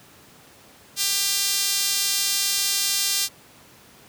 sawtooth tone with high-pass filter, 396.5 Hz, G4, 20 cents sharp, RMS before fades -23 dBFS, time 0.96-3.29 s, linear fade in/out 50 ms, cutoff 4600 Hz, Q 1.1, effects pink hiss -50 dBFS RMS until 4.08 s + high-pass 100 Hz 12 dB/octave

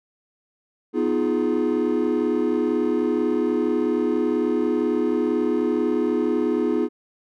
triangle chord, F half-diminished seventh, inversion second, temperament equal with one note detuned, 246.9 / 311.1 / 349.2 / 419.6 Hz, Cb4 / Eb4 / F4 / Ab4, 0 / 0 / 0 / +18 cents, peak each -22 dBFS, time 0.93-6.89 s, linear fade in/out 50 ms, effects tanh soft clip ceiling -11 dBFS

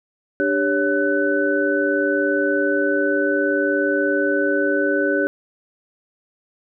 sine tone cluster, 294.7 / 395.3 / 558 / 1500 Hz, D4 / G4 / C#5 / F#6, +6 / +15 / +11 / +23 cents, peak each -22 dBFS, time 0.4-5.27 s, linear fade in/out 0 ms, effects none

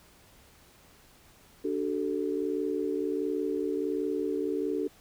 sine chord, D major, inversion none, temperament equal with one note detuned, 293.7 / 378.6 / 440 Hz, D4 / F#4 / A4, 0 / +40 / 0 cents, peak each -32 dBFS, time 1.64-4.88 s, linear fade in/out 10 ms, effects pink hiss -58 dBFS RMS until 5 s

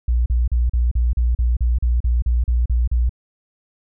sine tone bursts, 59.8 Hz, A#1, 45 cents sharp, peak -14 dBFS, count 14, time 0.08-3.094 s, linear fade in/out 5 ms, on 180 ms, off 38 ms, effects none

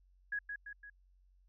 sine tone with echo, 1666 Hz, G#6, 5 cents sharp, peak -34 dBFS, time 0.32-0.39 s, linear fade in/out 5 ms, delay 170 ms, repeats 3, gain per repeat -5 dB, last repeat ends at 0.9 s, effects added 46 Hz sine -64 dBFS peak until 1.48 s

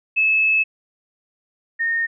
sine tone pair in turn, 2600 / 1838.5 Hz, E7 / A#6, -24 / -24 cents, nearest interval tritone, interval 600 cents, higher first, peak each -14 / -18 dBFS, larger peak first, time 0.16-0.64 / 1.79-2.07 s, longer first, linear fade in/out 20 ms, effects none

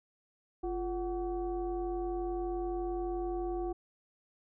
sine tone with frequency modulation, 349.2 Hz, F4, in tune, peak -32 dBFS, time 0.63-3.73 s, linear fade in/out 10 ms, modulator 395 Hz, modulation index 0.82, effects none

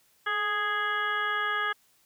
harmonic tone with a mistuned harmonic, 415.3 Hz, G#4, in tune, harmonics 1 / 2 / 3 / 4 / 5 / 7 / 8, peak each -40 / -39 / -30 / -29 / -38 / -41 / -40 dBFS, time 0.26-1.73 s, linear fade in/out 10 ms, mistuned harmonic 1, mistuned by +37 cents, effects white hiss -65 dBFS RMS until 2.05 s

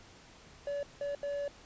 triangle tone bursts at uneven times, 571 Hz, D5, 49 cents flat, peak -31 dBFS, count 3, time 0.67-0.83 / 1.01-1.15 / 1.23-1.48 s, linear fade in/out 2 ms, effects pink hiss -56 dBFS RMS until 1.65 s + resampled to 16000 Hz

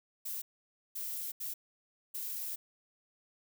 violet noise bursts at uneven times, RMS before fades -39 dBFS, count 4, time 0.25-0.42 / 0.95-1.32 / 1.4-1.54 / 2.14-2.56 s, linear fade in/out 10 ms, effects none

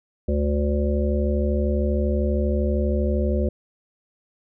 harmonic tone, 72.7 Hz, D2, 17 cents flat, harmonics 1 / 3 / 5 / 7 / 8, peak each -21 / -26 / -28 / -29 / -30 dBFS, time 0.28-3.49 s, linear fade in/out 5 ms, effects none

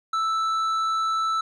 sine tone with tanh clipping, 1318.5 Hz, E6, in tune, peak -23 dBFS, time 0.13-1.41 s, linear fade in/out 5 ms, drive 8 dB, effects none

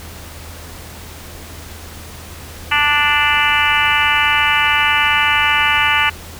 harmonic tone, 293.7 Hz, D4, in tune, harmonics 3 / 4 / 5 / 6 / 7 / 8 / 9 / 10, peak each -20 / -20 / -20 / -20 / -20 / -20 / -20 / -20 dBFS, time 2.71-6.1 s, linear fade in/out 10 ms, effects added 81 Hz sine -35 dBFS peak until 6.39 s + pink hiss -35 dBFS RMS until 6.39 s

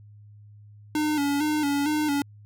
square tone with vibrato, 293.7 Hz, D4, in tune, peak -23 dBFS, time 0.95-2.22 s, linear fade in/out 2 ms, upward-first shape square, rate 2.2 Hz, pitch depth 57 cents each way, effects added 104 Hz sine -46 dBFS peak until 2.45 s

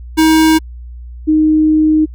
square / sine tone pair in turn, 317.3 / 310.1 Hz, D#4 / D#4, +34 / -6 cents, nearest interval unison, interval 40 cents, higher first, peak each -7 dBFS, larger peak neither, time 0.17-0.59 / 1.27-2.06 s, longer second, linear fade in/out 20 ms, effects added 60 Hz sine -27 dBFS peak until 2.14 s

